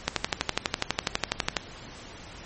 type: click train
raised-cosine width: 0.2 ms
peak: -5 dBFS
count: 19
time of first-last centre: 0.08-1.568 s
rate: 12.1 Hz
effects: pink hiss -44 dBFS RMS until 2.45 s + MP3 32 kbps